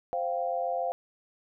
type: chord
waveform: sine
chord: C suspended fourth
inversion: none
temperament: just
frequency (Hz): 523.3 / 697.7 / 784.9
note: C5 / F5 / G5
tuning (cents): 0 / -2 / +2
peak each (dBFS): -32 / -30 / -35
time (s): 0.13-0.92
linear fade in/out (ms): 0
effects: none